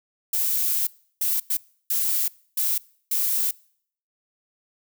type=noise bursts at uneven times; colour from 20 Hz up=violet; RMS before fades=-23 dBFS; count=6; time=0.33-0.87 / 1.21-1.4 / 1.5-1.57 / 1.9-2.28 / 2.57-2.78 / 3.11-3.51 s; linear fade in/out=5 ms; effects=noise-tail reverb RT60 0.6 s tail -24 dB re dry